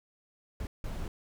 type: noise bursts at uneven times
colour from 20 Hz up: brown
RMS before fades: -36 dBFS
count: 2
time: 0.6-0.67 / 0.84-1.08 s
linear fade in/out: 2 ms
effects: none